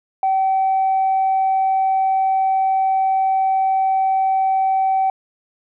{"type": "tone", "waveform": "sine", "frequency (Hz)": 767, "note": "G5", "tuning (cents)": -38, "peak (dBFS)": -13, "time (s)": [0.23, 5.1], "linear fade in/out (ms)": 2, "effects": ["tanh soft clip ceiling -11 dBFS"]}